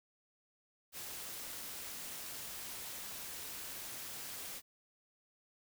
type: noise with amplitude modulation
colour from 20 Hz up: white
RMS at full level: -44 dBFS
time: 0.92-4.62 s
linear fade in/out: 50 ms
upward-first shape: sine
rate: 214 Hz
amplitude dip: 30%
effects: none